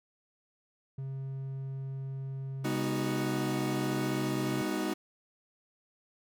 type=tone with pitch glide; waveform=triangle; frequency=134.7 to 133.31 Hz; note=C#3 to C3; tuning=-49 to +33 cents; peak=-33 dBFS; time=0.98-4.62 s; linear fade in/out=5 ms; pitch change=-18 cents; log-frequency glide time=4.2-4.4 s
type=chord; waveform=40% pulse; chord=G# minor seventh; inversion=none; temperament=equal with one note detuned; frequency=202.6 / 246.9 / 311.1 / 370 Hz; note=G#3 / B3 / D#4 / F#4; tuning=-43 / 0 / 0 / 0 cents; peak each=-36 / -37 / -33 / -36 dBFS; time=2.64-4.94 s; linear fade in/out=10 ms
effects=none